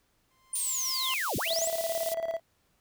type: tone with exponential growth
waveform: sawtooth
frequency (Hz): 1045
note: C6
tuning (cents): -2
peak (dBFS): -26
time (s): 0.31-1.14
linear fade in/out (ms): 1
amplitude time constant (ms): 180
type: linear two-way sweep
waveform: sine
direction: down then up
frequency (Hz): 9490 to 61.9 to 8140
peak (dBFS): -29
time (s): 0.53-1.68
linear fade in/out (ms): 5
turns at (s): 1.37
type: high-pass noise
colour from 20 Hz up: white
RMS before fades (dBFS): -37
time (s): 0.55-2.14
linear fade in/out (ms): 5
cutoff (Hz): 2900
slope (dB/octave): 24
type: tone with tremolo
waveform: triangle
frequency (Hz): 659.3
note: E5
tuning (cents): 0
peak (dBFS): -25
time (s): 1.45-2.4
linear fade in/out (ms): 50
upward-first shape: square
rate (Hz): 18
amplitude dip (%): 65
effects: pink hiss -71 dBFS RMS until 2.8 s